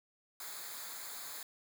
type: noise with comb filter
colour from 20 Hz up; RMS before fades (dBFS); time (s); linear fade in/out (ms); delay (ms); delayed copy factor
white; -45; 0.4-1.43; 2; 0.35; -0.75
effects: none